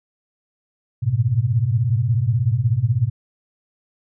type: tone cluster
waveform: sine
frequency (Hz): 94.5 / 110.4 / 115.8 / 126.8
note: F#2 / A2 / A#2 / B2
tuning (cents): +37 / +6 / -11 / +46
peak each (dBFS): -28 / -19 / -28 / -19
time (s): 1.02-3.1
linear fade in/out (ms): 20
effects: none